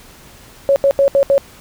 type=tone bursts at uneven times; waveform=sine; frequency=554.4 Hz; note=C#5; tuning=in tune; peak=-8 dBFS; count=5; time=0.69-0.76 / 0.84-0.91 / 0.99-1.08 / 1.15-1.23 / 1.3-1.38 s; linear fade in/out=0 ms; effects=pink hiss -42 dBFS RMS until 1.6 s